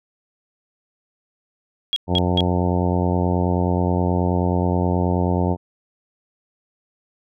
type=tone bursts; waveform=sine; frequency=3293 Hz; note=G#7; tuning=15 cents flat; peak=-17 dBFS; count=3; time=1.93-2.406 s; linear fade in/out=0 ms; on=32 ms; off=190 ms
type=harmonic tone; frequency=89.4 Hz; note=F2; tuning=41 cents sharp; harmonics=1 / 2 / 3 / 4 / 5 / 6 / 7 / 8 / 9 / 10; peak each=-21 / -22 / -26 / -27 / -29 / -30 / -31 / -31 / -33 / -30 dBFS; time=2.07-5.57 s; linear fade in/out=50 ms
effects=none